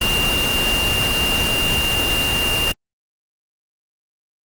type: tone in noise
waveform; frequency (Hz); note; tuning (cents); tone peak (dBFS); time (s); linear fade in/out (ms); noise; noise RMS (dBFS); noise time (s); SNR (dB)
sine; 2794; F7; 0; -18; 0.01-2.72; 5; pink; -21; 0.01-2.72; 0
effects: Opus 24 kbps